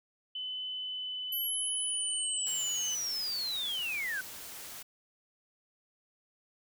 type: tone with pitch glide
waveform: sine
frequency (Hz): 3021 to 2973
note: F#7 to F#7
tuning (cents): +35 to +8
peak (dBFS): -35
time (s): 0.35-2.95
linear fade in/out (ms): 5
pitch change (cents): -27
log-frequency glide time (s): 0.68-2.67
type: linear sweep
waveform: sine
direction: down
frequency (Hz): 11840 to 1480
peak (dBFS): -32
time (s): 1.32-4.21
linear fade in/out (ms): 5
type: noise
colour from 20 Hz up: white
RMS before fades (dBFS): -45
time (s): 2.46-4.83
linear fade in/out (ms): 10
effects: none